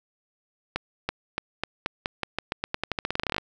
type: accelerating click train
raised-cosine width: 0.3 ms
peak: -10 dBFS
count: 25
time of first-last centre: 0.76-3.382 s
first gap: 330 ms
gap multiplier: 0.88
effects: none